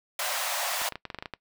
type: high-pass noise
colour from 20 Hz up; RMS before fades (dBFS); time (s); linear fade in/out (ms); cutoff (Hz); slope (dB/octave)
pink; -30; 0.19-0.89; 2; 550; 96
type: clicks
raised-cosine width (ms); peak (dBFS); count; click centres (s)
0.3; -19; 10; 0.817 / 0.923 / 0.956 / 1.053 / 1.102 / 1.146 / 1.187 / 1.225 / 1.258 / 1.337
effects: noise-tail reverb RT60 0.1 s tail -21 dB re dry